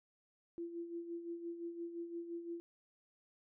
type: tone with tremolo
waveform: sine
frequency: 340 Hz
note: F4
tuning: 46 cents flat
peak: -39 dBFS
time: 0.58-2.6 s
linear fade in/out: 0 ms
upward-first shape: sine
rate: 5.8 Hz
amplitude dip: 60%
effects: none